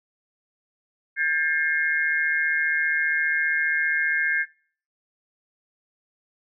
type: tone cluster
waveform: sine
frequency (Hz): 1602 / 1757 / 2139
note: G6 / A6 / C7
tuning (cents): +37 / -3 / +38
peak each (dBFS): -23 / -27 / -25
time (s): 1.16-4.46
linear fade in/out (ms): 50
effects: noise-tail reverb RT60 0.5 s tail -21 dB re dry